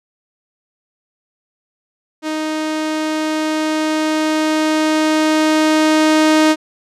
sawtooth tone with level ramp, 311.1 Hz, D#4, in tune, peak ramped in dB -15 to -5 dBFS, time 2.22-6.56 s, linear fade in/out 50 ms, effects low-pass 8000 Hz 12 dB/octave

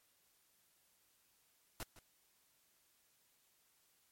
pink noise with echo, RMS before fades -44 dBFS, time 1.8-1.83 s, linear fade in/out 0 ms, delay 160 ms, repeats 1, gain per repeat -15 dB, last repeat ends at 1.99 s, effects white hiss -74 dBFS RMS until 4.11 s + MP3 64 kbps

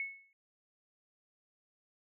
sine tone with exponential decay, 2200 Hz, C#7, 14 cents flat, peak -32 dBFS, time 0-0.33 s, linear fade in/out 1 ms, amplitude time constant 71 ms, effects none

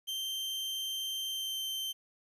40% pulse tone with pitch glide, 3136 to 3114 Hz, G7 to G7, 0 to -12 cents, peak -33 dBFS, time 0.07-1.93 s, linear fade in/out 20 ms, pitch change -12 cents, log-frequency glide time 1.29-1.6 s, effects 11-bit

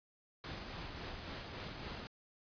pink noise with tremolo, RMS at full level -44 dBFS, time 0.44-2.07 s, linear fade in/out 0 ms, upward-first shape sine, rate 3.6 Hz, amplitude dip 30%, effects resampled to 11025 Hz

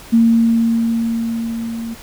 sine tone with level ramp, 229.4 Hz, A#3, 28 cents flat, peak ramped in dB -7 to -23 dBFS, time 0.12-1.95 s, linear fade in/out 20 ms, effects pink hiss -38 dBFS RMS until 2.02 s

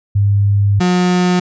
sine / 35% pulse tone pair in turn, 101 / 179.96 Hz, G#2 / F#3, -48 / -48 cents, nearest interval minor seventh, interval 1000 cents, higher second, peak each -9 dBFS, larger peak neither, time 0.15-0.8 / 0.8-1.4 s, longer first, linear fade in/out 10 ms, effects resampled to 16000 Hz

